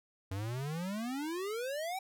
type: exponential sweep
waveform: square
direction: up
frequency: 92.5 to 784 Hz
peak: -36 dBFS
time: 0.31-1.99 s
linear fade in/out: 5 ms
effects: none